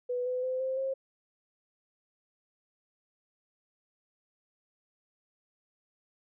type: tone with pitch steps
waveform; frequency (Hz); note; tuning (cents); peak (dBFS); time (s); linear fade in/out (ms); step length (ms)
sine; 493.9 / 503.7 / 513.7 / 523.9 / 534.3; B4 / B4 / C5 / C5 / C5; 0 / +34 / -32 / +2 / +36; -29; 0.09-0.94; 10; 170
effects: none